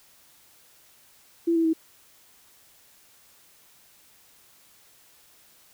sine tone with pitch steps, 335.9 / 329 / 322.2 Hz, E4 / E4 / E4, +33 / -3 / -39 cents, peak -19 dBFS, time 1.47-1.734 s, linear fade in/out 10 ms, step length 88 ms, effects white hiss -57 dBFS RMS until 5.73 s

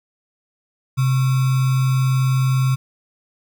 sine tone with sample-and-hold, 130.81 Hz, C3, in tune, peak -14 dBFS, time 0.97-2.76 s, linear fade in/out 20 ms, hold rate 1225 Hz, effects none

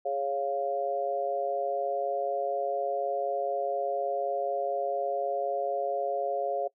sine chord, Db major, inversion second, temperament equal, 415.3 / 554.4 / 698.5 Hz, Ab4 / Db5 / F5, 0 / 0 / 0 cents, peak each -35 / -30 / -31 dBFS, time 0.05-6.68 s, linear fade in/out 10 ms, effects noise-tail reverb RT60 0.1 s tail -22 dB re dry

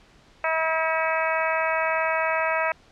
harmonic tone, 321.6 Hz, E4, 43 cents flat, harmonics 2 / 3 / 4 / 5 / 6 / 7 / 8, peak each -26 / -28 / -29 / -30 / -31 / -31 / -32 dBFS, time 0.44-2.72 s, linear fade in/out 2 ms, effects pink hiss -55 dBFS RMS until 2.91 s + low-pass 5000 Hz 12 dB/octave

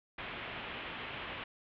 white low-pass noise, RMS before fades -43 dBFS, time 0.18-1.44 s, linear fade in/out 5 ms, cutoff 3200 Hz, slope 48 dB/octave, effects none

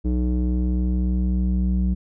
square tone with low-pass filter sweep, 61.74 Hz, B1, in tune, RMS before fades -21 dBFS, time 0.04-1.95 s, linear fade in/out 20 ms, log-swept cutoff 320 to 190 Hz, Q 2.3, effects none

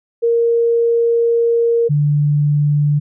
sine tone pair in turn, 466.2 / 146.84 Hz, A#4 / D3, 0 / 0 cents, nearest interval octave + minor sixth, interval 2000 cents, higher first, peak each -11 dBFS, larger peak neither, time 0.22-1.89 / 1.89-3 s, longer first, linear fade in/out 20 ms, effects none

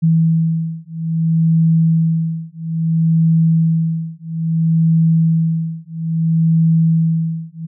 sine beating tone pair, 162.7 / 163.3 Hz, E3 / E3, -22 / -16 cents, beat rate 0.6 Hz, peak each -15 dBFS, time 0.02-7.67 s, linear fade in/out 20 ms, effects none

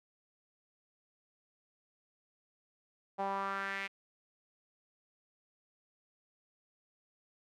sawtooth tone with band-pass filter sweep, 196 Hz, G3, in tune, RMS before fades -37 dBFS, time 3.18-3.88 s, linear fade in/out 20 ms, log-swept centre 760 to 2300 Hz, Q 3.3, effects none

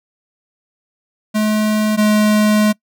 square tone pair in turn, 214 / 211.9 Hz, A3 / G#3, -48 / +35 cents, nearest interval unison, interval 17 cents, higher first, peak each -14 / -11 dBFS, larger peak second, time 1.34-1.97 / 1.97-2.73 s, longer second, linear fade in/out 20 ms, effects noise-tail reverb RT60 0.1 s tail -24 dB re dry

